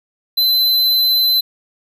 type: tone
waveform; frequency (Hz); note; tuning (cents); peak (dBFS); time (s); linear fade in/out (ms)
square; 4046; B7; +41; -12; 0.37-1.41; 10
effects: none